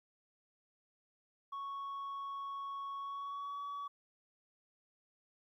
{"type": "tone with pitch glide", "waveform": "sine", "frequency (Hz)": [1108.7, 1135.9], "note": ["C#6", "C#6"], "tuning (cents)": [0, 42], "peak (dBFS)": -37, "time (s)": [1.52, 3.88], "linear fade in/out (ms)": 10, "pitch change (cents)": 42, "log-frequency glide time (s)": [2.98, 3.62], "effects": ["tanh soft clip ceiling -39 dBFS", "13-bit"]}